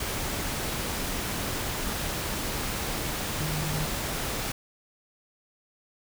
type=tone in noise; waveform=sine; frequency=152.7 Hz; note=D#3; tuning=32 cents flat; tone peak=-30 dBFS; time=3.4-3.86 s; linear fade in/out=5 ms; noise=pink; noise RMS=-31 dBFS; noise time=0-4.52 s; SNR=-2 dB; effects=none